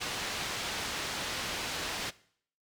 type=low-pass noise; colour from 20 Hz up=white; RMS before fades=-36 dBFS; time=0-2.11 s; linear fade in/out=20 ms; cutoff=4400 Hz; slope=12 dB/octave; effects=noise-tail reverb RT60 0.6 s tail -20 dB re dry